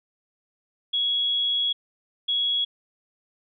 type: tone pair in turn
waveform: sine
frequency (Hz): 3339 / 3339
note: G#7 / G#7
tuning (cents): +9 / +9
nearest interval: unison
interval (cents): 0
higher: neither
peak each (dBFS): -21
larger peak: neither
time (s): 0.93-1.73 / 2.28-2.65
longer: first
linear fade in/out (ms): 10
effects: none